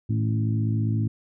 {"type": "harmonic tone with a mistuned harmonic", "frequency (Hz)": 55, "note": "A1", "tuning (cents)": 0, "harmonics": [2, 3, 4, 5, 6], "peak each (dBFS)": [-22, -34, -30, -33, -37], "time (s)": [0.09, 1.08], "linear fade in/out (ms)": 10, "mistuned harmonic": 3, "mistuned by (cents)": -53, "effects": []}